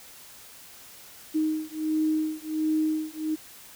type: beating tone pair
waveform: sine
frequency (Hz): 311.1 / 312.5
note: D#4 / D#4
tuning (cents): 0 / +8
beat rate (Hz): 1.4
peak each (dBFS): -27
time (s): 1.34-3.36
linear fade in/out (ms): 20
effects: white hiss -48 dBFS RMS until 3.75 s